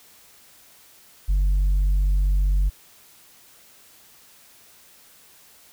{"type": "tone", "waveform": "sine", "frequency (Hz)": 47.69, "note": "G1", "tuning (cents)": -47, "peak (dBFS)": -14, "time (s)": [1.28, 2.7], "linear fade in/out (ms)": 20, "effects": ["tanh soft clip ceiling -16 dBFS", "white hiss -52 dBFS RMS until 5.72 s"]}